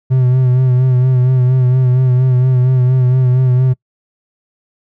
triangle tone with vibrato, 127.5 Hz, C3, 44 cents flat, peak -6 dBFS, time 0.1-3.74 s, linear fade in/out 20 ms, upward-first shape sine, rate 4.3 Hz, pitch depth 39 cents each way, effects noise-tail reverb RT60 0.1 s tail -24 dB re dry

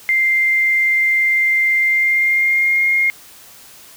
sine tone with pitch glide, 2094 to 2133 Hz, C7 to C7, +1 to +33 cents, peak -12 dBFS, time 0.09-3.1 s, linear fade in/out 0 ms, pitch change +32 cents, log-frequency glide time 1.77-2.84 s, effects white hiss -42 dBFS RMS until 3.96 s

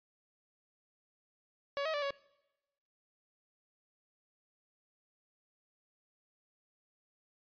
sawtooth tone with pitch steps, 563 / 635 / 582 / 559 Hz, C#5 / D#5 / D5 / C#5, +27 / +35 / -16 / +14 cents, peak -29 dBFS, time 1.77-2.106 s, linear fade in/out 0 ms, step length 84 ms, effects noise-tail reverb RT60 0.9 s tail -22 dB re dry + resampled to 11025 Hz

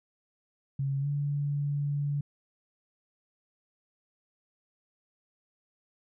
sine tone with pitch glide, 137.5 to 143.84 Hz, C#3 to D3, -14 to -36 cents, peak -27 dBFS, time 0.79-2.21 s, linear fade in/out 5 ms, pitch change +78 cents, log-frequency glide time 1-1.07 s, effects none

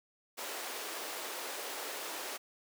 pink high-pass noise, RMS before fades -41 dBFS, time 0.37-2.38 s, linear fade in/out 20 ms, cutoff 380 Hz, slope 24 dB/octave, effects none

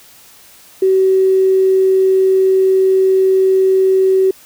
triangle tone with tanh clipping, 380 Hz, F#4, 46 cents sharp, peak -8 dBFS, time 0.82-4.31 s, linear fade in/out 5 ms, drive 3 dB, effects white hiss -43 dBFS RMS until 4.45 s

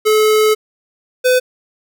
square tone pair in turn, 430.6 / 505 Hz, A4 / B4, -37 / +39 cents, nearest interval minor third, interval 276 cents, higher second, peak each -10 dBFS, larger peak neither, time 0.05-0.55 / 1.24-1.4 s, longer first, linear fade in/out 20 ms, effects none

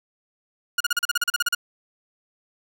sawtooth tone bursts, 1434 Hz, F6, 45 cents sharp, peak -15 dBFS, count 13, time 0.78-1.549 s, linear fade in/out 5 ms, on 25 ms, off 37 ms, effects none

